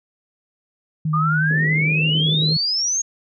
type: tone with vibrato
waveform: sine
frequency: 155.56 Hz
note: D#3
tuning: in tune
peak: -18 dBFS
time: 1.05-2.57 s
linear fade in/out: 5 ms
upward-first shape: sine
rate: 11 Hz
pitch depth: 23 cents each way
type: exponential sweep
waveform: sine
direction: up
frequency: 1181 to 6645 Hz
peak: -18 dBFS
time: 1.13-3.02 s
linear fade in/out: 10 ms
type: band-pass noise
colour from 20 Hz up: white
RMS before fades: -33 dBFS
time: 1.5-2.54 s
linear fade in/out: 10 ms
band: 120 to 480 Hz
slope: 48 dB/octave
effects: none

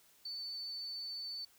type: tone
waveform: sine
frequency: 4507 Hz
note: C#8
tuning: 28 cents sharp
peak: -40 dBFS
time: 0.25-1.45 s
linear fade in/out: 5 ms
effects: white hiss -66 dBFS RMS until 1.58 s

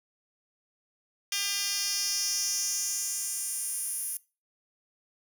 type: tone with high-pass filter sweep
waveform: 10% pulse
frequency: 400.7 Hz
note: G4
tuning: 38 cents sharp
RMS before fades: -31 dBFS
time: 1.32-4.17 s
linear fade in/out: 2 ms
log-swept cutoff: 3700 to 11000 Hz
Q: 2.7
effects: noise-tail reverb RT60 0.3 s tail -20 dB re dry

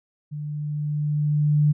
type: tone with level ramp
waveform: sine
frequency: 148.8 Hz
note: D3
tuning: 23 cents sharp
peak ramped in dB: -29 to -14 dBFS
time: 0.31-1.73 s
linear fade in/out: 20 ms
effects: none

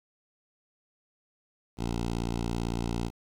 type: tone with notch filter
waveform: 10% pulse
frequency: 57.9 Hz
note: A#1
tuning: 11 cents flat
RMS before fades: -31 dBFS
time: 1.77-3.11 s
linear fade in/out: 50 ms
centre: 1700 Hz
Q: 1.3
effects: low-pass 8000 Hz 12 dB/octave + 9-bit

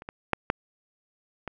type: clicks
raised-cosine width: 0.5 ms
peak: -27 / -21 / -7 / -7 / -19 dBFS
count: 5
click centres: 0.021 / 0.089 / 0.333 / 0.501 / 1.477 s
effects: none

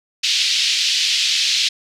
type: band-pass noise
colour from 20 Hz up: white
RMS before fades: -18 dBFS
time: 0.23-1.69 s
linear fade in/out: 10 ms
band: 2700 to 4900 Hz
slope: 24 dB/octave
effects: none

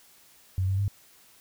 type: tone with pitch steps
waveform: sine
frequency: 93.7 / 96.1 / 100.2 Hz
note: F#2 / G2 / G2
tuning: +22 / -34 / +38 cents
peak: -23 dBFS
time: 0.58-0.88 s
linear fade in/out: 0 ms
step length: 100 ms
effects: white hiss -57 dBFS RMS until 1.4 s

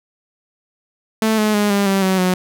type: tone with pitch steps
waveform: sawtooth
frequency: 220 / 213.4 / 206.9 / 200.7 / 194.64 / 188.78 / 183.08 Hz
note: A3 / G#3 / G#3 / G3 / G3 / F#3 / F#3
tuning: 0 / +47 / -6 / +41 / -12 / +35 / -18 cents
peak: -10 dBFS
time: 1.22-2.34 s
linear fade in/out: 2 ms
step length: 160 ms
effects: none

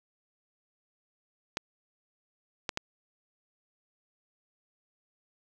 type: clicks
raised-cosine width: 0.2 ms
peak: -13 dBFS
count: 3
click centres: 1.571 / 2.692 / 2.774 s
effects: none

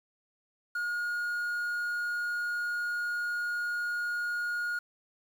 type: tone with quantisation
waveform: triangle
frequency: 1434 Hz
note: F6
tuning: 45 cents sharp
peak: -28 dBFS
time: 0.75-4.79 s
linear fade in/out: 5 ms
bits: 9
effects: none

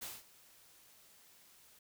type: noise with ADSR envelope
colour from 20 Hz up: white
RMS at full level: -43 dBFS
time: 0.01-1.79 s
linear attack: 16 ms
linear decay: 200 ms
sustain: -20 dB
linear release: 4 ms
effects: none

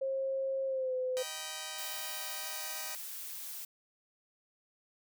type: tone with pitch glide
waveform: sine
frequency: 536 to 510.6 Hz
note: C5 to C5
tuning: +42 to -42 cents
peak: -31 dBFS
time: 0.01-1.23 s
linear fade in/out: 10 ms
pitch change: -84 cents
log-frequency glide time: 0.66-0.94 s
type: chord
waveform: 5% pulse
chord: Eb augmented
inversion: none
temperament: just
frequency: 622.3 / 777.8 / 972.3 Hz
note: Eb5 / G5 / B5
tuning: 0 / -14 / -27 cents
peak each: -33 / -32 / -33 dBFS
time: 1.17-2.95 s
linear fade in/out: 0 ms
type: noise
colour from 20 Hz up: blue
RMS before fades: -43 dBFS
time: 1.78-3.65 s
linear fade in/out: 5 ms
effects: none

